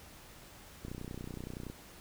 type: click train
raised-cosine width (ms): 3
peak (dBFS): -29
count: 27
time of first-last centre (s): 0.85-1.7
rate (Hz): 30.6
effects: pink hiss -54 dBFS RMS until 2 s